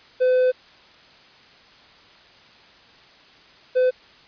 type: tone pair in turn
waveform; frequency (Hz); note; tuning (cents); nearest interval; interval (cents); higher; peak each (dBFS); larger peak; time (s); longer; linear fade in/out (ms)
triangle; 508 / 508; B4 / B4; +49 / +49; unison; 0; neither; -13; neither; 0.2-0.52 / 3.75-3.91; first; 20
effects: white hiss -50 dBFS RMS until 4.27 s + resampled to 11025 Hz